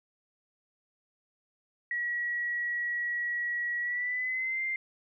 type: tone with pitch glide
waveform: sine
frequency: 1920 to 2094 Hz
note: B6 to C7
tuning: -49 to +1 cents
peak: -29 dBFS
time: 1.91-4.76 s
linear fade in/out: 2 ms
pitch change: +150 cents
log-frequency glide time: 3.8-4.62 s
effects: none